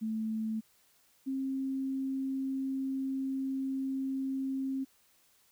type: tone pair in turn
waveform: sine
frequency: 220 / 267.4 Hz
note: A3 / C4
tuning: 0 / +38 cents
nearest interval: minor third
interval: 338 cents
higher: second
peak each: -31 / -31 dBFS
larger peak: neither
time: 0.01-0.61 / 1.26-4.85 s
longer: second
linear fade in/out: 20 ms
effects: white hiss -67 dBFS RMS until 5.51 s